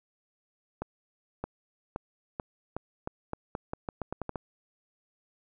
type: accelerating click train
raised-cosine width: 1 ms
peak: -19 dBFS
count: 15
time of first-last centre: 0.82-4.358 s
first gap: 620 ms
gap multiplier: 0.84
effects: none